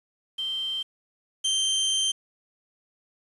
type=tone pair in turn; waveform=sine / sawtooth; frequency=3136 / 3136 Hz; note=G7 / G7; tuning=0 / 0 cents; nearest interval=unison; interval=0 cents; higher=neither; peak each=-27 / -19 dBFS; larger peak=second; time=0.38-0.83 / 1.44-2.12 s; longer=second; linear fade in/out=10 ms; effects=resampled to 24000 Hz + 8-bit